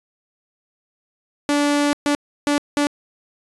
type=tone bursts at uneven times; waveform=sawtooth; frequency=290 Hz; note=D4; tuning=22 cents flat; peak=-12 dBFS; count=4; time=1.49-1.93 / 2.06-2.15 / 2.47-2.58 / 2.77-2.87 s; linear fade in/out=0 ms; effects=resampled to 24000 Hz